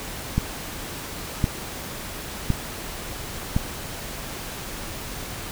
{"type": "click train", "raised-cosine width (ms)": 5, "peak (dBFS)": -7, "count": 4, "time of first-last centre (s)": [0.38, 3.565], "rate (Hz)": 0.942, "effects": ["pink hiss -34 dBFS RMS until 5.51 s"]}